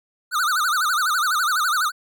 square tone with vibrato, 1343 Hz, E6, 32 cents sharp, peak -19 dBFS, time 0.31-1.92 s, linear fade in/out 50 ms, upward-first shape sine, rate 12 Hz, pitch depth 210 cents each way, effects none

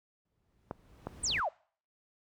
brown noise with exponential growth, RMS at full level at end -37 dBFS, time 0.25-1.4 s, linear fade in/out 5 ms, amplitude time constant 250 ms
clicks, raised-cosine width 1 ms, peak -22 / -22 / -32 dBFS, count 3, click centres 0.711 / 1.07 / 1.303 s
sine exponential sweep, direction down, 9060 to 547 Hz, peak -29 dBFS, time 1.23-1.49 s, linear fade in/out 10 ms
effects noise-tail reverb RT60 0.5 s tail -26 dB re dry + high-pass 60 Hz 12 dB/octave

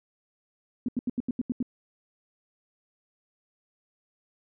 sine tone bursts, 245.5 Hz, B3, 10 cents flat, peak -24 dBFS, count 8, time 0.86-1.627 s, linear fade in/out 2 ms, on 25 ms, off 81 ms, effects none

